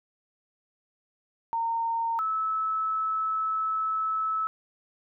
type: tone pair in turn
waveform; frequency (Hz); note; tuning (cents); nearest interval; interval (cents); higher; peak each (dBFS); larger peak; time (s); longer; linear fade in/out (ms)
sine; 918 / 1302.4; A#5 / E6; -27 / -21; tritone; 606; second; -25; neither; 1.53-2.19 / 2.19-4.47; second; 0
effects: none